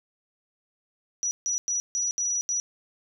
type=tone bursts at uneven times; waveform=sine; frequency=5860 Hz; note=F#8; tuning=18 cents flat; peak=-24 dBFS; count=6; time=1.23-1.31 / 1.46-1.58 / 1.68-1.8 / 1.95-2.11 / 2.18-2.41 / 2.49-2.6 s; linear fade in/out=0 ms; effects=none